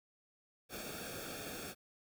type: noise with comb filter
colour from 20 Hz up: pink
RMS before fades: -45 dBFS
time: 0.69-1.75 s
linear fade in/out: 50 ms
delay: 1 ms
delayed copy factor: -0.8
effects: none